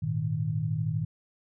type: chord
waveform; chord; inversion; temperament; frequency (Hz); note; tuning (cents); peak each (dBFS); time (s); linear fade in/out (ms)
sine; Ab suspended second; none; equal; 103.83 / 116.54 / 155.56; Ab2 / Bb2 / Eb3; 0 / 0 / 0; -33 / -31 / -29; 0.02-1.05; 10
effects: none